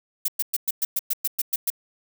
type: noise bursts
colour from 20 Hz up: violet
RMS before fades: -23 dBFS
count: 11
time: 0.25-1.702 s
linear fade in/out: 5 ms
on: 32 ms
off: 110 ms
effects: none